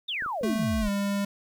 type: exponential sweep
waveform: sine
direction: down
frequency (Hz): 3800 to 32.93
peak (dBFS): -28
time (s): 0.08-0.89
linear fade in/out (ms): 10
type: clicks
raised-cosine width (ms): 2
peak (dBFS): -32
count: 8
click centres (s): 0.223 / 0.262 / 0.412 / 0.448 / 0.501 / 0.558 / 0.592 / 0.632
type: tone with pitch glide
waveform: square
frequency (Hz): 220 to 200.6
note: A3 to G3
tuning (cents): 0 to +40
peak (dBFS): -26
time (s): 0.43-1.25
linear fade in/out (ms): 5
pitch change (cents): -160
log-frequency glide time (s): 0.81-0.89
effects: 10-bit